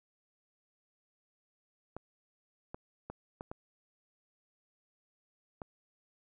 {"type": "clicks", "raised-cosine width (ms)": 1, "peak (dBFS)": -27, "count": 6, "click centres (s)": [1.966, 2.745, 3.1, 3.409, 3.515, 5.618], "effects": []}